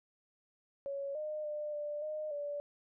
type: tone with pitch steps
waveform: sine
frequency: 557 / 610 / 599 / 591 / 613 / 580 Hz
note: C#5 / D#5 / D5 / D5 / D#5 / D5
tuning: +8 / -34 / +34 / +11 / -26 / -22 cents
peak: -36 dBFS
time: 0.86-2.6 s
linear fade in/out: 0 ms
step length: 290 ms
effects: none